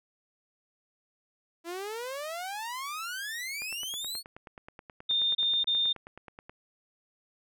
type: exponential sweep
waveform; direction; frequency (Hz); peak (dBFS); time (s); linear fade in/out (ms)
sawtooth; up; 329.6 to 4472; -31; 1.64-4.23; 50
type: click train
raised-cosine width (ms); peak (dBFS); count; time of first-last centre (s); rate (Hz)
0.5; -30; 28; 3.62-6.495; 9.39
type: tone bursts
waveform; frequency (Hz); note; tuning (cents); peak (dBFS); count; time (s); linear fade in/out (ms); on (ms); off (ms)
sine; 3626; A#7; -49; -24; 3; 5.09-5.93; 10; 260; 30
effects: none